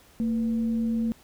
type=tone with frequency modulation; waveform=sine; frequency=227.3 Hz; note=A#3; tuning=43 cents flat; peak=-23 dBFS; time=0.2-1.12 s; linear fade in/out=0 ms; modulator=264 Hz; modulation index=0.22; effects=pink hiss -56 dBFS RMS until 1.23 s

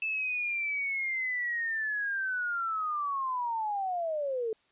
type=linear sweep; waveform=sine; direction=down; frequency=2637 to 430 Hz; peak=-29 dBFS; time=0.02-4.53 s; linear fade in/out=2 ms; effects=white hiss -68 dBFS RMS until 4.71 s + resampled to 8000 Hz

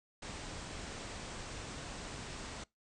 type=low-pass noise; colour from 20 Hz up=pink; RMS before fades=-45 dBFS; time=0.22-2.64 s; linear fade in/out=5 ms; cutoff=8800 Hz; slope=96 dB/octave; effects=noise-tail reverb RT60 0.2 s tail -24 dB re dry

